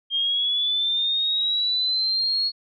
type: linear sweep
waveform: sine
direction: up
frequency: 3200 to 4341 Hz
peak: -20 dBFS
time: 0.1-2.52 s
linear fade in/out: 50 ms
effects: none

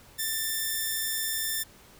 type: tone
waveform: 5% pulse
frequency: 1781 Hz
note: A6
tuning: 21 cents sharp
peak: -17 dBFS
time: 0.18-1.64 s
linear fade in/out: 20 ms
effects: pink hiss -54 dBFS RMS until 1.99 s

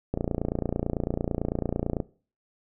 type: click train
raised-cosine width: 2 ms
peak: -13 dBFS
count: 55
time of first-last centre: 0.14-2.002 s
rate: 29 Hz
effects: noise-tail reverb RT60 0.4 s tail -20 dB re dry

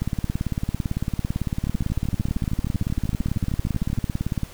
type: two click trains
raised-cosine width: 5 ms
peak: -14 / -11 dBFS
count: 31 / 80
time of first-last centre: 1.67-3.978 / 0.02-4.433 s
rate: 13 / 17.9 Hz
effects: pink hiss -45 dBFS RMS until 4.53 s

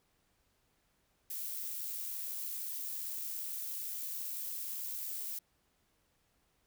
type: noise with amplitude modulation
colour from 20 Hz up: violet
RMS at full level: -39 dBFS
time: 1.3-5.39 s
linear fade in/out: 5 ms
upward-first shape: sine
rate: 77.6 Hz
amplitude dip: 25%
effects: pink hiss -75 dBFS RMS until 6.66 s

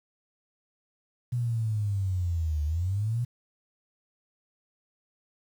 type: linear two-way sweep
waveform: sine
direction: down then up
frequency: 123.47 to 73.42 to 123.5 Hz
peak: -25 dBFS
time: 1.32-3.25 s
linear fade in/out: 10 ms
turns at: 2.64 s
effects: 9-bit

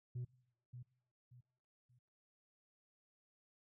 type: tone with echo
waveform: sine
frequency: 123.47 Hz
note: B2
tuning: in tune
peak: -38 dBFS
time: 0.15-0.25 s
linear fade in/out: 10 ms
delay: 580 ms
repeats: 3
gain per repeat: -10 dB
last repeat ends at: 1.99 s
effects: noise-tail reverb RT60 0.7 s tail -23 dB re dry + tanh soft clip ceiling -39 dBFS

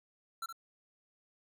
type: tone with echo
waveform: square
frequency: 1350 Hz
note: E6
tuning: 41 cents sharp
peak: -37 dBFS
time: 0.42-0.46 s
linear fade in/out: 5 ms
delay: 67 ms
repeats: 1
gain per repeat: -7 dB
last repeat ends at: 0.527 s
effects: none

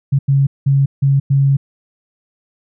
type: tone bursts at uneven times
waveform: sine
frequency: 138 Hz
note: C#3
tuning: 7 cents flat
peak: -9 dBFS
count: 5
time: 0.12-0.19 / 0.28-0.47 / 0.66-0.86 / 1.02-1.2 / 1.3-1.57 s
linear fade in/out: 10 ms
effects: none

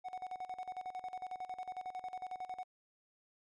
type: tone with tremolo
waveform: triangle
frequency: 740 Hz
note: F#5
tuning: in tune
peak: -37 dBFS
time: 0.04-2.64 s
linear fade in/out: 20 ms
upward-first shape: square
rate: 11 Hz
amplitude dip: 80%
effects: resampled to 22050 Hz

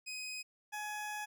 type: tone pair in turn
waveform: 20% pulse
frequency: 2512 / 841.7 Hz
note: D#7 / G#5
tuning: +16 / +23 cents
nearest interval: octave + perfect fifth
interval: 1893 cents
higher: first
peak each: -36 / -34 dBFS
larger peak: second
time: 0.06-0.43 / 0.72-1.26 s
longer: second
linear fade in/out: 20 ms
effects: none

